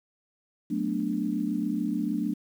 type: chord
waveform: sine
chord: B minor seventh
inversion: second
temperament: equal with one note detuned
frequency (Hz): 185 / 220 / 246.9 / 294.7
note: F#3 / A3 / B3 / D4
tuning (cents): 0 / 0 / 0 / +6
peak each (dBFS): -33 / -30 / -33 / -30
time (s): 0.7-2.34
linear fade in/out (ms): 10
effects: 9-bit